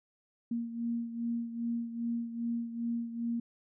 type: beating tone pair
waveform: sine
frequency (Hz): 233.3 / 235.8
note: A#3 / A#3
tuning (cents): +2 / +20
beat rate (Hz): 2.5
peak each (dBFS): -33 / -39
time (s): 0.51-3.4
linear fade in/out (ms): 5
effects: none